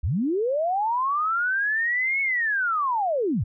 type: linear two-way sweep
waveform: sine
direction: up then down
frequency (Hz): 55.3 to 2217 to 73.7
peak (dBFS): -21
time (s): 0.03-3.44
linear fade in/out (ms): 10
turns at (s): 2.21
effects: none